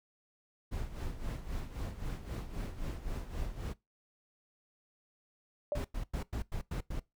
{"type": "noise with tremolo", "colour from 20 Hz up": "brown", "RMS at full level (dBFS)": -36, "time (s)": [0.71, 3.74], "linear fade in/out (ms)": 20, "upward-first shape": "sine", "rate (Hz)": 3.8, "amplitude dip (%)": 70}
{"type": "tone with exponential decay", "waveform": "sine", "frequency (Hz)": 587.3, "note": "D5", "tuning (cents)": 0, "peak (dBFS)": -27, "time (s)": [5.72, 5.86], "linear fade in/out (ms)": 1, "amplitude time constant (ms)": 29}
{"type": "noise bursts", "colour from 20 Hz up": "brown", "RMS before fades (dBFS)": -36, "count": 7, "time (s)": [5.75, 6.998], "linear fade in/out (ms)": 5, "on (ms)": 96, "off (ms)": 96}
{"effects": ["noise-tail reverb RT60 0.2 s tail -21 dB re dry"]}